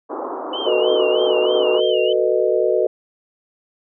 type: band-pass noise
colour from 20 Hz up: pink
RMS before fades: -27 dBFS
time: 0.09-1.81 s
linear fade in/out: 20 ms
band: 290 to 1200 Hz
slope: 48 dB/octave
type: tone with vibrato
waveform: sine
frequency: 2960 Hz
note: F#7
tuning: in tune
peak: -25 dBFS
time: 0.53-2.13 s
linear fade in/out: 5 ms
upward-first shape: sine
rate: 3.2 Hz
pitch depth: 120 cents each way
type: chord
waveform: sine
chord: B dominant seventh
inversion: second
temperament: just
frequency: 370.4 / 444.5 / 493.9 / 617.4 Hz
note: F#4 / A4 / B4 / D#5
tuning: +2 / +18 / 0 / -14 cents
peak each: -20 dBFS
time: 0.66-2.87 s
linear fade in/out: 5 ms
effects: none